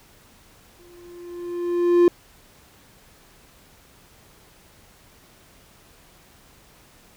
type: tone with exponential growth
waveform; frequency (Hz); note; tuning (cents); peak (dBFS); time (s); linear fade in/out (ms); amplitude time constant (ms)
triangle; 349.2; F4; 0; -8; 0.79-2.08; 1; 280
effects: pink hiss -53 dBFS RMS until 7.16 s